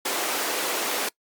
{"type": "high-pass noise", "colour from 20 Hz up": "pink", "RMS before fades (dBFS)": -27, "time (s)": [0.05, 1.09], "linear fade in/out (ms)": 5, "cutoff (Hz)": 320, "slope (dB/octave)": 24, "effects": ["noise-tail reverb RT60 0.1 s tail -23 dB re dry", "Opus 48 kbps"]}